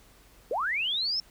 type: linear sweep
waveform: sine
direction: up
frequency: 420.4 to 5420 Hz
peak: -26 dBFS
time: 0.51-1.2 s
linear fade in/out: 2 ms
effects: added 47 Hz sine -61 dBFS peak until 1.3 s + pink hiss -58 dBFS RMS until 1.3 s